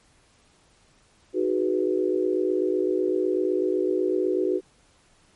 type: chord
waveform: sine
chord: G# minor seventh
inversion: second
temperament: equal with one note detuned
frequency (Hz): 311.1 / 370 / 418 / 493.9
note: D#4 / F#4 / G#4 / B4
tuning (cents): 0 / 0 / +11 / 0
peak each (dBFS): -28 / -23 / -29 / -29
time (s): 1.33-4.61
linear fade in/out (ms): 50
effects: pink hiss -60 dBFS RMS until 5.35 s + MP3 48 kbps